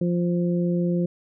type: harmonic tone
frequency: 174.6 Hz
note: F3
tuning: in tune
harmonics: 1 / 2 / 3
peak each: -21 / -27 / -31 dBFS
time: 0.01-1.06 s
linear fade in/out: 5 ms
effects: none